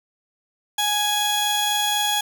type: tone pair together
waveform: sawtooth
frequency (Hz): 830 / 3344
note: G#5 / G#7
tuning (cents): -1 / +11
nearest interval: 2 octaves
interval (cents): 2412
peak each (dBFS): -19 / -19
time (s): 0.78-2.21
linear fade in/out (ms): 5
effects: none